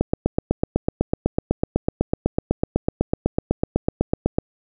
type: click train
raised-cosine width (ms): 2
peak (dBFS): -4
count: 36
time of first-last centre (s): 0.01-4.385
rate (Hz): 8
effects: none